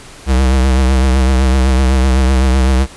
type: tone with vibrato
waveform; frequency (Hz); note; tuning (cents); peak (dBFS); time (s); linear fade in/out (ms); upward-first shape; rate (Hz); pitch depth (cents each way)
square; 65.2; C2; -5; -9; 0.26-2.87; 50; triangle; 7.9; 68
effects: pink hiss -36 dBFS RMS until 2.96 s + resampled to 24000 Hz